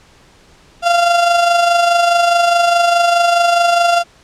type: tone with amplitude modulation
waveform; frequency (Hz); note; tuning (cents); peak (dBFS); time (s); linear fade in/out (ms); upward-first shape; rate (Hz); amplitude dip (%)
35% pulse; 691; F5; -19; -6; 0.82-4.04; 50; sine; 24.8; 45
effects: pink hiss -47 dBFS RMS until 4.23 s + low-pass 7000 Hz 12 dB/octave